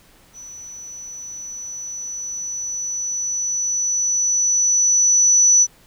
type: tone with level ramp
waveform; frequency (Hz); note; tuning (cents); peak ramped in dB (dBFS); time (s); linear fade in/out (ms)
sine; 5950; F#8; +9; -35 to -9; 0.33-5.67; 50
effects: pink hiss -52 dBFS RMS until 5.86 s